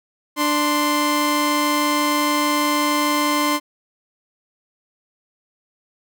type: tone pair together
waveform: sawtooth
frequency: 294.8 / 1045 Hz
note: D4 / C6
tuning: +7 / -2 cents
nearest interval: octave + minor seventh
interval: 2191 cents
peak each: -16 dBFS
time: 0.36-3.6 s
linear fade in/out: 50 ms
effects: none